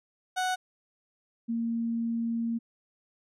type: tone pair in turn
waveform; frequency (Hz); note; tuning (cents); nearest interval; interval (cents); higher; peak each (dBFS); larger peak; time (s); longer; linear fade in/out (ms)
30% pulse / sine; 740 / 230.9; F#5 / A#3; 0 / -16; octave + minor sixth; 2016; first; -24 / -27; first; 0.36-0.56 / 1.48-2.59; second; 20
effects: low-pass 10000 Hz 12 dB/octave